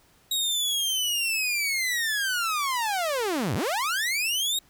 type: linear two-way sweep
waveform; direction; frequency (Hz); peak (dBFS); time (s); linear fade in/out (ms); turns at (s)
sawtooth; down then up; 3814 to 82.8 to 3814; -21; 0.31-4.59; 5; 3.55
effects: pink hiss -60 dBFS RMS until 4.69 s